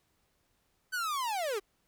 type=linear sweep; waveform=45% pulse; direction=down; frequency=1537 to 371.9 Hz; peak=-31 dBFS; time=0.92-1.6 s; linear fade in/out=20 ms; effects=pink hiss -74 dBFS RMS until 1.87 s